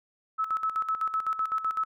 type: tone with tremolo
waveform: sine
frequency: 1300 Hz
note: E6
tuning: 24 cents flat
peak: -24 dBFS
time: 0.38-1.85 s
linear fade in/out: 20 ms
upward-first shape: square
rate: 7.9 Hz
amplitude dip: 70%
effects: none